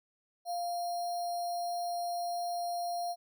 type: tone with sample-and-hold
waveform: sine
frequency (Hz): 698.5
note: F5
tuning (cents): 0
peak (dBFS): -32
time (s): 0.45-3.16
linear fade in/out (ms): 50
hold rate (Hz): 4900
effects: none